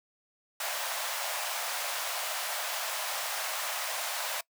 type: high-pass noise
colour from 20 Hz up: pink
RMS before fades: -34 dBFS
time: 0.6-4.41 s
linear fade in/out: 5 ms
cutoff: 590 Hz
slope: 48 dB/octave
effects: noise-tail reverb RT60 0.1 s tail -23 dB re dry